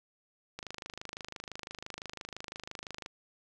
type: click train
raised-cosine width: 0.2 ms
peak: -23 dBFS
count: 65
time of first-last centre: 0.59-3.061 s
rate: 25.9 Hz
effects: none